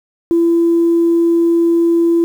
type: tone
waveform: sine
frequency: 337.1 Hz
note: E4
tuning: 39 cents sharp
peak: -8 dBFS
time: 0.31-2.24 s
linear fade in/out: 0 ms
effects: tanh soft clip ceiling -5 dBFS + 7-bit